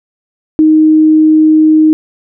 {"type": "tone", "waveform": "sine", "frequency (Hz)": 311.7, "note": "D#4", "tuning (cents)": 3, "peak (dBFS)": -3, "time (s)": [0.59, 1.93], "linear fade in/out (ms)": 0, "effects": []}